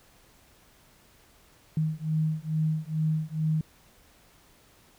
sine beating tone pair, 155.56 / 157.86 Hz, D#3 / D#3, 0 / +25 cents, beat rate 2.3 Hz, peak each -28 dBFS, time 1.77-3.61 s, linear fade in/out 2 ms, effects pink hiss -59 dBFS RMS until 4.98 s

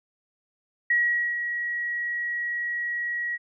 sine tone with ADSR envelope, 1911 Hz, A#6, 43 cents sharp, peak -18 dBFS, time 0.9-3.38 s, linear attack 6 ms, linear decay 450 ms, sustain -8 dB, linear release 33 ms, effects none

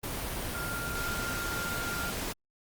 sine tone in noise, 1398 Hz, F6, 1 cent sharp, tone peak -35 dBFS, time 0.54-2.11 s, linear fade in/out 10 ms, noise pink, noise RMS -35 dBFS, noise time 0.03-2.33 s, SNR -3 dB, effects Opus 32 kbps

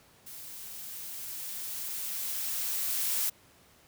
blue noise with level ramp, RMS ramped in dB -45 to -29 dBFS, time 0.26-3.3 s, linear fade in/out 10 ms, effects pink hiss -60 dBFS RMS until 3.87 s + high-pass 60 Hz 12 dB/octave

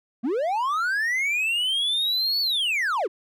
triangle linear two-way sweep, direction up then down, 208.9 to 4500 to 298.1 Hz, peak -20 dBFS, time 0.23-3.08 s, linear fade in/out 20 ms, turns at 2.41 s, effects none

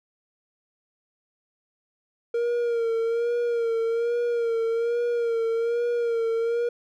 triangle tone with vibrato, 466.2 Hz, A#4, in tune, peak -20 dBFS, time 2.34-6.69 s, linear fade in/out 5 ms, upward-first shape sine, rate 1.2 Hz, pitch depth 44 cents each way, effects none

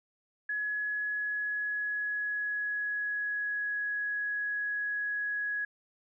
sine tone with pitch glide, 1689 to 1672.5 Hz, G#6 to G#6, +29 to +12 cents, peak -30 dBFS, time 0.49-5.65 s, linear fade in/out 5 ms, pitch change -17 cents, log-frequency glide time 0.84-3.75 s, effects none

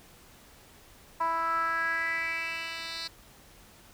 10% pulse tone with band-pass filter sweep, 329.6 Hz, E4, in tune, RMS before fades -31 dBFS, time 1.2-3.08 s, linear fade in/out 10 ms, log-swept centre 1000 to 4100 Hz, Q 4.8, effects pink hiss -55 dBFS RMS until 3.93 s

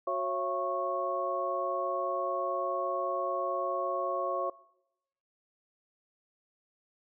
sine tone cluster, 367 / 546 / 675 / 1100 Hz, F#4 / C#5 / E5 / C#6, -14 / -26 / +41 / -14 cents, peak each -38 / -33 / -35 / -33 dBFS, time 0.07-4.5 s, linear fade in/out 5 ms, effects noise-tail reverb RT60 0.9 s tail -23 dB re dry

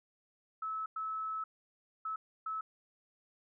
sine tone bursts at uneven times, 1300 Hz, E6, 24 cents flat, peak -35 dBFS, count 4, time 0.62-0.86 / 0.96-1.44 / 2.05-2.16 / 2.46-2.61 s, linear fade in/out 5 ms, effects none

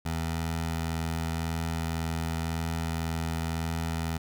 15% pulse tone with notch filter, 81.9 Hz, E2, 11 cents flat, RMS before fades -31 dBFS, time 0.05-4.18 s, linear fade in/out 10 ms, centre 320 Hz, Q 1.8, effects none

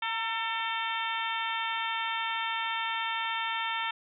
harmonic tone with a mistuned harmonic, 448.3 Hz, A4, 32 cents sharp, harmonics 2 / 3 / 4 / 5 / 6 / 7 / 8, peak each -34 / -36 / -37 / -38 / -39 / -39 / -40 dBFS, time 0.02-3.91 s, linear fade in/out 5 ms, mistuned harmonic 2, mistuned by +36 cents, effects none

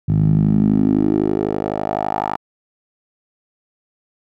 10% pulse tone with band-pass filter sweep, 51.91 Hz, G#1, in tune, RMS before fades -17 dBFS, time 0.08-2.37 s, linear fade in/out 10 ms, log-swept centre 130 to 960 Hz, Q 3.4, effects none

